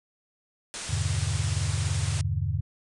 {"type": "low-pass noise", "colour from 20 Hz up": "white", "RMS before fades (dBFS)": -37, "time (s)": [0.74, 2.21], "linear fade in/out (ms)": 0, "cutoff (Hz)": 9600, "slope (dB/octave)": 96}
{"type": "chord", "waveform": "sine", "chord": "E minor seventh", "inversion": "none", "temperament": "equal with one note detuned", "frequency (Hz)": [82.41, 99.88, 123.47, 146.83], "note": ["E2", "G2", "B2", "D3"], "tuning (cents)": [0, 33, 0, 0], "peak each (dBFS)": [-30, -28, -33, -32], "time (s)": [0.89, 2.61], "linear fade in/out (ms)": 10}
{"effects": []}